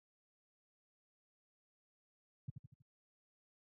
sine tone with echo, 130.5 Hz, C3, 4 cents flat, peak -38 dBFS, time 2.48-2.5 s, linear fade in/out 5 ms, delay 80 ms, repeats 4, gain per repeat -6 dB, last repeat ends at 2.82 s, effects high-pass 60 Hz 12 dB/octave

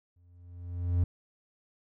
triangle tone with exponential growth, 87.8 Hz, F2, 10 cents sharp, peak -19 dBFS, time 0.16-1.04 s, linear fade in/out 5 ms, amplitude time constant 190 ms, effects none

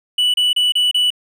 triangle tone bursts, 2960 Hz, F#7, in tune, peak -11 dBFS, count 5, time 0.18-1.104 s, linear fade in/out 5 ms, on 160 ms, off 31 ms, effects none

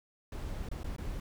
brown noise with dropouts, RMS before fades -38 dBFS, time 0.32-1.2 s, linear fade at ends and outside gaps 2 ms, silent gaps 0.688-0.714 / 0.833-0.843 / 0.964-0.982 s, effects none

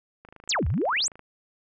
click train, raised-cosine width 0.5 ms, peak -31 dBFS, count 26, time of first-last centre 0.25-1.193 s, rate 26.5 Hz
sine exponential two-way sweep, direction down then up, 8470 to 65 to 8470 Hz, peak -22 dBFS, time 0.49-1.08 s, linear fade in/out 5 ms, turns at 0.67 s
effects none

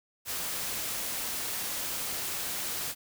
white noise, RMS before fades -34 dBFS, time 0.25-2.95 s, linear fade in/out 50 ms, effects none

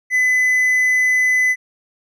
triangle tone, 2010 Hz, B6, 30 cents sharp, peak -11 dBFS, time 0.1-1.56 s, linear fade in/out 50 ms, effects none

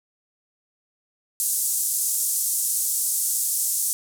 pink band-pass noise, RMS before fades -24 dBFS, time 1.4-3.93 s, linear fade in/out 0 ms, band 7500 to 13000 Hz, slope 24 dB/octave, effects none

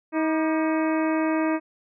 harmonic tone with a mistuned harmonic, 317 Hz, D#4, 32 cents sharp, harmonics 1 / 2 / 3 / 4 / 5 / 6 / 7 / 8, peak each -22 / -28 / -32 / -34 / -36 / -38 / -39 / -40 dBFS, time 0.12-1.6 s, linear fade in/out 50 ms, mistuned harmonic 4, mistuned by -78 cents, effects none

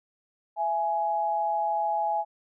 sine tone pair together, 669.3 / 836 Hz, E5 / G#5, +26 / +11 cents, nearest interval major third, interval 385 cents, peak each -30 / -25 dBFS, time 0.56-2.25 s, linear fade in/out 50 ms, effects none

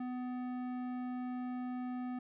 sine tone with tanh clipping, 250.1 Hz, B3, 22 cents sharp, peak -39 dBFS, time 0-2.19 s, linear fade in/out 5 ms, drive 14 dB, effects none

